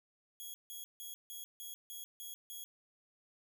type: tone bursts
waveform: 5% pulse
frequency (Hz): 3322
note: G#7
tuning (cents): 0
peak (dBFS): -36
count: 8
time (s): 0.4-2.64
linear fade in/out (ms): 0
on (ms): 140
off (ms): 160
effects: none